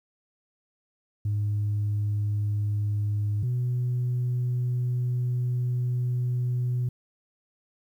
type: tone pair in turn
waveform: sine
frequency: 103.83 / 123.74 Hz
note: G#2 / B2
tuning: 0 / +4 cents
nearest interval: minor third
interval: 304 cents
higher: second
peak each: -22 dBFS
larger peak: neither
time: 1.25-3.43 / 3.43-6.89 s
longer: second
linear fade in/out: 5 ms
effects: tanh soft clip ceiling -21 dBFS + 10-bit